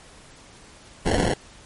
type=noise with sample-and-hold; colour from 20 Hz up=white; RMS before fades=-21 dBFS; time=1.05-1.34 s; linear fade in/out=10 ms; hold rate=1225 Hz; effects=pink hiss -48 dBFS RMS until 1.65 s + MP3 48 kbps